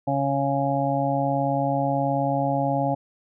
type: harmonic tone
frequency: 138.59 Hz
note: C#3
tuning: in tune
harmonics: 1 / 2 / 4 / 5 / 6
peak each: -27 / -27 / -27 / -27 / -27 dBFS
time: 0.07-2.95 s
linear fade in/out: 10 ms
effects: none